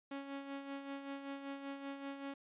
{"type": "tone with tremolo", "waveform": "sawtooth", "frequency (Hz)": 277, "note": "C#4", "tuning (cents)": -1, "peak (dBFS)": -37, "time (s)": [0.11, 2.34], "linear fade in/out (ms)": 5, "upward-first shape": "sine", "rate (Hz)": 5.2, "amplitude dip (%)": 55, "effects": ["resampled to 8000 Hz"]}